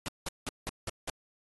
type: noise bursts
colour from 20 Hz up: pink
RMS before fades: -35 dBFS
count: 6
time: 0.06-1.098 s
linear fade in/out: 0 ms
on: 23 ms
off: 180 ms
effects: AAC 32 kbps